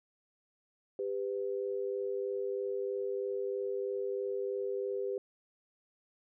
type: tone pair together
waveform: sine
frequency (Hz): 396.9 / 500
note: G4 / B4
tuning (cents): +22 / +21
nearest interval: major third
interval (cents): 399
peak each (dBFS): -34 / -37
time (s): 0.99-5.18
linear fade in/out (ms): 2
effects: none